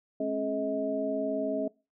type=tone cluster; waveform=sine; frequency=212.1 / 271.2 / 426.1 / 635 Hz; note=G#3 / C#4 / G#4 / D#5; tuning=+37 / -38 / +44 / +35 cents; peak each=-39 / -32 / -35 / -31 dBFS; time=0.2-1.68 s; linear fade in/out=5 ms; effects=noise-tail reverb RT60 0.3 s tail -23 dB re dry